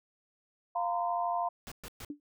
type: chord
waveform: sine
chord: F suspended fourth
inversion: none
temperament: equal with one note detuned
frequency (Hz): 698.5 / 932.3 / 1025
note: F5 / Bb5 / C6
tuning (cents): 0 / 0 / -36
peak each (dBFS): -31 / -35 / -35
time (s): 0.75-1.49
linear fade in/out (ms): 10
type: noise bursts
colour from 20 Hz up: pink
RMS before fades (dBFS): -44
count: 3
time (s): 1.67-2.048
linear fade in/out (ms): 0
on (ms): 46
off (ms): 120
type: tone with exponential decay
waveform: sine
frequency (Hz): 292.1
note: D4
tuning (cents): -9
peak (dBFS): -32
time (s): 2.1-2.2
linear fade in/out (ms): 2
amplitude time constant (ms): 21
effects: none